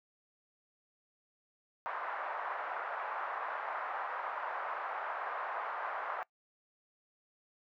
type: band-pass noise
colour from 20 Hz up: white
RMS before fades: -39 dBFS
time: 1.86-6.23 s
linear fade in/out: 0 ms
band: 650 to 1400 Hz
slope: 24 dB/octave
effects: noise-tail reverb RT60 0.1 s tail -22 dB re dry